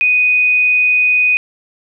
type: tone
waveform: sine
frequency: 2489 Hz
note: D#7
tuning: in tune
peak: -9 dBFS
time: 0.01-1.37 s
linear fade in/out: 0 ms
effects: none